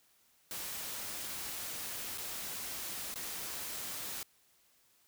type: noise with dropouts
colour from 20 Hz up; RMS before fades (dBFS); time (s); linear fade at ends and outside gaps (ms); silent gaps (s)
white; -41; 0.51-4.23; 1; 2.176-2.181 / 3.141-3.158
effects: white hiss -69 dBFS RMS until 5.07 s